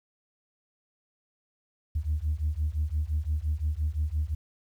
sine beating tone pair, 73.42 / 79.22 Hz, D2 / D#2, 0 / +32 cents, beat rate 5.8 Hz, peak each -28 dBFS, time 1.95-4.35 s, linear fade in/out 10 ms, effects tanh soft clip ceiling -20 dBFS + 10-bit

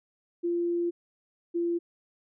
sine tone pair in turn, 344.9 / 342.5 Hz, F4 / F4, -22 / -34 cents, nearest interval unison, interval 12 cents, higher first, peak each -25 dBFS, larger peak neither, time 0.43-0.91 / 1.54-1.79 s, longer first, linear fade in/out 20 ms, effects none

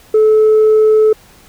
sine tone, 433.1 Hz, A4, 27 cents flat, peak -4 dBFS, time 0.14-1.13 s, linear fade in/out 5 ms, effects tanh soft clip ceiling -4 dBFS + pink hiss -44 dBFS RMS until 1.48 s

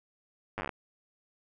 slowing click train, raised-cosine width 0.5 ms, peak -20 dBFS, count 10, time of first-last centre 0.58-0.692 s, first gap 9 ms, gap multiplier 1.08, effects none

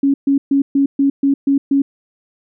sine tone bursts, 277.2 Hz, C#4, in tune, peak -10 dBFS, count 8, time 0.03-1.82 s, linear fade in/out 5 ms, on 110 ms, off 130 ms, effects none

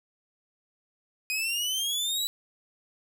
sawtooth exponential sweep, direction up, 2489 to 3967 Hz, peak -24 dBFS, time 1.3-2.27 s, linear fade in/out 0 ms, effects none

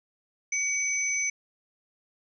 sine tone pair together, 2269 / 6058 Hz, C#7 / F#8, +40 / +40 cents, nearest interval octave + perfect fourth, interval 1700 cents, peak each -28 dBFS, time 0.52-1.3 s, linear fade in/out 5 ms, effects none

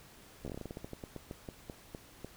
slowing click train, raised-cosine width 2 ms, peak -28 dBFS, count 20, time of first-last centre 0.45-2.246 s, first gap 13 ms, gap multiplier 1.19, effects pink hiss -57 dBFS RMS until 2.36 s

